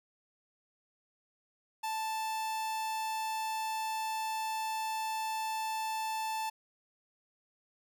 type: tone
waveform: 45% pulse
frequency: 880 Hz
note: A5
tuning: in tune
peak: -33 dBFS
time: 1.83-6.5 s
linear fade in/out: 10 ms
effects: none